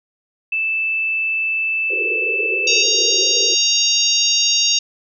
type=tone; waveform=sine; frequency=2637 Hz; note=E7; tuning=in tune; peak=-17 dBFS; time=0.52-2.83 s; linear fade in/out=5 ms
type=band-pass noise; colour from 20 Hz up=pink; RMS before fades=-27 dBFS; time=1.9-3.55 s; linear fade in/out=5 ms; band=360 to 510 Hz; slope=96 dB/octave
type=harmonic tone; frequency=932.3 Hz; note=A#5; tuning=in tune; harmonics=3 / 4 / 5 / 6 / 7; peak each=-20 / -20 / -20 / -20 / -20 dBFS; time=2.67-4.79 s; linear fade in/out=5 ms
effects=none